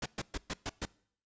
pink noise bursts, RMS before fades -36 dBFS, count 6, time 0.02-0.854 s, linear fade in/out 5 ms, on 39 ms, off 120 ms, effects noise-tail reverb RT60 0.6 s tail -23 dB re dry + resampled to 16000 Hz

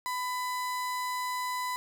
35% pulse tone, 1000 Hz, B5, 21 cents sharp, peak -29 dBFS, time 0.06-1.76 s, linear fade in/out 0 ms, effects none

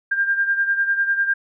sine beating tone pair, 1596 / 1606 Hz, G6 / G6, +31 / +41 cents, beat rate 10 Hz, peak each -18 / -24 dBFS, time 0.11-1.34 s, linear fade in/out 10 ms, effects none

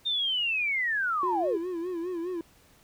sine linear sweep, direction down, 3668 to 349.5 Hz, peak -25 dBFS, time 0.05-1.58 s, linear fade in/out 20 ms
triangle tone with vibrato, 349.2 Hz, F4, in tune, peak -28 dBFS, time 1.23-2.41 s, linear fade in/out 2 ms, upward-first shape sine, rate 4.9 Hz, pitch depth 100 cents each way
effects pink hiss -60 dBFS RMS until 2.83 s

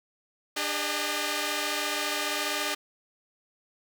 5% pulse tone cluster, 296.3 / 403.8 / 613 Hz, D4 / G#4 / D#5, +15 / -49 / -26 cents, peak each -21 dBFS, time 0.56-2.75 s, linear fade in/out 10 ms, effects none

